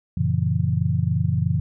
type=chord; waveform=sine; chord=F# dominant seventh; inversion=none; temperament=just; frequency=92.5 / 115.62 / 138.75 / 166.5 Hz; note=F#2 / A#2 / C#3 / E3; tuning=0 / -14 / +2 / +18 cents; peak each=-24 dBFS; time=0.17-1.6 s; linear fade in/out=5 ms; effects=none